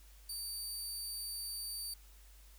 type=tone; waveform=20% pulse; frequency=4614 Hz; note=D8; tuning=31 cents flat; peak=-34 dBFS; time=0.29-1.94 s; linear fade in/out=5 ms; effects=added 50 Hz sine -56 dBFS peak until 2.58 s + white hiss -64 dBFS RMS until 2.58 s